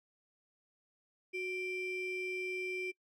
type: ring-modulated tone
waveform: triangle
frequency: 1362 Hz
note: F6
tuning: 44 cents flat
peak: -31 dBFS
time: 1.33-2.92 s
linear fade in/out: 20 ms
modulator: 993 Hz
effects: noise-tail reverb RT60 0.1 s tail -25 dB re dry